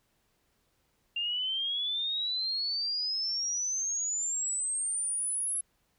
sine exponential sweep, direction up, 2779 to 11000 Hz, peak -29 dBFS, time 1.16-5.61 s, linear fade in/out 5 ms, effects pink hiss -73 dBFS RMS until 5.98 s

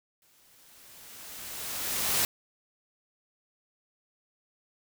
white noise with exponential growth, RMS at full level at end -25 dBFS, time 0.22-2.25 s, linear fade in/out 1 ms, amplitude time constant 440 ms, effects none

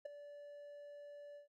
triangle tone with ADSR envelope, 580 Hz, D5, 22 cents flat, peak -37 dBFS, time 0.05-1.48 s, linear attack 8 ms, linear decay 9 ms, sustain -12 dB, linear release 120 ms, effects none

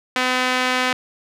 sawtooth tone with band-pass filter, 253.9 Hz, B3, 48 cents sharp, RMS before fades -20 dBFS, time 0.16-0.93 s, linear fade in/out 2 ms, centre 2200 Hz, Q 0.86, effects none

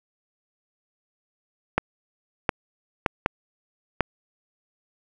clicks, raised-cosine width 0.5 ms, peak -4 dBFS, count 5, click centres 1.78 / 2.492 / 3.062 / 3.261 / 4.007 s, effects none

